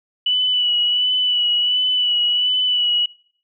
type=tone with vibrato; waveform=sine; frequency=2960 Hz; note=F#7; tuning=in tune; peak=-15 dBFS; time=0.26-3.06 s; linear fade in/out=5 ms; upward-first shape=sine; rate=1.4 Hz; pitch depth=28 cents each way; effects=noise-tail reverb RT60 0.6 s tail -26 dB re dry